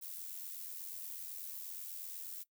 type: noise with amplitude modulation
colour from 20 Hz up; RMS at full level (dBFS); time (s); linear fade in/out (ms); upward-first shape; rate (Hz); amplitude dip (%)
violet; -43; 0.01-2.44; 20; sine; 88.2; 55
effects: noise-tail reverb RT60 0.1 s tail -19 dB re dry